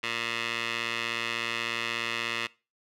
15% pulse tone with band-pass filter, 116.54 Hz, A#2, in tune, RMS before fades -32 dBFS, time 0.03-2.47 s, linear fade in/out 5 ms, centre 2600 Hz, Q 2, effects noise-tail reverb RT60 0.3 s tail -21 dB re dry

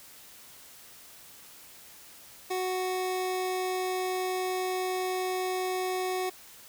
25% pulse tone, 370 Hz, F#4, in tune, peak -25 dBFS, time 2.5-6.3 s, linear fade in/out 10 ms, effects white hiss -51 dBFS RMS until 6.68 s

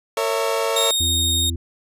30% pulse chord, A# diminished, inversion none, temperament equal with one note detuned, 455.8 / 554.4 / 659.3 Hz, A#4 / C#5 / E5, -39 / 0 / 0 cents, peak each -20 / -21 / -23 dBFS, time 0.17-0.91 s, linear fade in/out 2 ms
sawtooth tone, 3711 Hz, A#7, 9 cents flat, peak -15 dBFS, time 0.76-1.5 s, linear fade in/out 5 ms
harmonic tone, 84.1 Hz, E2, 35 cents sharp, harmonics 1 / 3 / 4, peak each -23 / -33 / -35 dBFS, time 1-1.56 s, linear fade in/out 5 ms
effects resampled to 32000 Hz

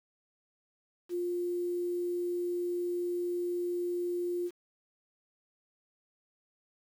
sine tone with quantisation, 352.3 Hz, F4, 15 cents sharp, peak -30 dBFS, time 1.09-4.51 s, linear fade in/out 50 ms, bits 9, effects none

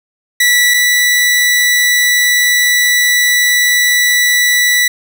sawtooth tone pair in turn, 1956 / 1963.2 Hz, B6 / B6, -17 / -11 cents, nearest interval unison, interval 6 cents, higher second, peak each -4 / -5 dBFS, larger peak first, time 0.4-0.74 / 0.74-4.88 s, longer second, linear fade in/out 5 ms, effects none

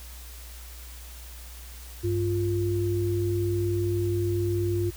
sine tone pair together, 99.04 / 349.2 Hz, G2 / F4, +18 / 0 cents, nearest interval octave + minor seventh, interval 2182 cents, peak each -26 dBFS, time 2.03-4.91 s, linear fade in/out 20 ms, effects added 60 Hz sine -41 dBFS peak until 4.96 s + white hiss -47 dBFS RMS until 4.96 s

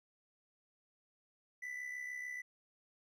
triangle tone with amplitude modulation, 1987 Hz, B6, 10 cents sharp, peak -37 dBFS, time 1.62-2.42 s, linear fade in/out 10 ms, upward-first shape sine, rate 66.8 Hz, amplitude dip 55%, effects none

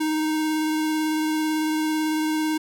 square tone with vibrato, 311 Hz, D#4, 1 cent flat, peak -22 dBFS, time 0-2.58 s, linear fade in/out 10 ms, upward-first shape triangle, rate 18 Hz, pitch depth 15 cents each way, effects none

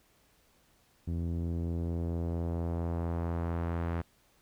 sawtooth tone with low-pass filter sweep, 84.4 Hz, E2, 41 cents sharp, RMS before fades -33 dBFS, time 1.07-4.02 s, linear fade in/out 10 ms, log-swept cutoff 250 to 1700 Hz, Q 1, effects pink hiss -67 dBFS RMS until 4.41 s

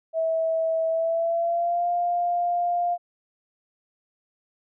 sine tone with pitch glide, 650 to 700.7 Hz, E5 to F5, -24 to +6 cents, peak -21 dBFS, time 0.13-2.98 s, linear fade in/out 50 ms, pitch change +130 cents, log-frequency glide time 0.88-1.88 s, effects none

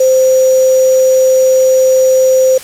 sine tone with sample-and-hold, 520 Hz, C5, 11 cents flat, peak -5 dBFS, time 0-2.58 s, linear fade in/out 5 ms, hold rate 6300 Hz, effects white hiss -30 dBFS RMS until 2.63 s + low-pass 12000 Hz 12 dB/octave

